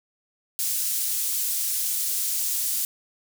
pink high-pass noise, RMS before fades -26 dBFS, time 0.59-2.85 s, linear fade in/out 0 ms, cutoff 8000 Hz, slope 12 dB/octave, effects none

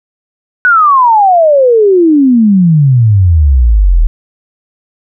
sine exponential sweep, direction down, 1500 to 37.68 Hz, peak -3 dBFS, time 0.65-4.07 s, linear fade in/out 0 ms, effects none

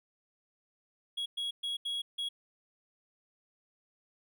triangle tone bursts at uneven times, 3322 Hz, G#7, in tune, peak -31 dBFS, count 5, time 1.17-1.26 / 1.37-1.51 / 1.63-1.77 / 1.85-2.02 / 2.18-2.29 s, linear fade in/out 10 ms, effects none

